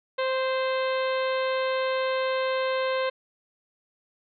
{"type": "harmonic tone with a mistuned harmonic", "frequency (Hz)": 523, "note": "C5", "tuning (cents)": -1, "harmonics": [1, 2, 3, 4, 5, 6, 7, 8], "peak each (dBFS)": [-25, -31, -35, -37, -39, -41, -42, -43], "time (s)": [0.18, 3.1], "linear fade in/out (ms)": 10, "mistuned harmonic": 4, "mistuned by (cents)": -17, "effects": []}